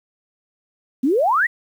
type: exponential sweep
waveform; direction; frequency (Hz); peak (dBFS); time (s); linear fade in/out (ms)
sine; up; 241.3 to 2020; -14; 1.03-1.47; 10
effects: 8-bit